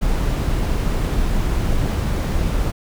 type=noise; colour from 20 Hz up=brown; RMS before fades=-19 dBFS; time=0.01-2.72 s; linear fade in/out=20 ms; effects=none